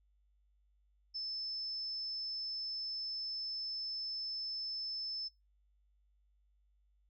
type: tone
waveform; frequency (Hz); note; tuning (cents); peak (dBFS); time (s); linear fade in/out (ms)
sine; 5260; E8; -5; -37; 1.14-5.29; 20
effects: noise-tail reverb RT60 0.2 s tail -23 dB re dry + added 50 Hz sine -69 dBFS peak until 7.09 s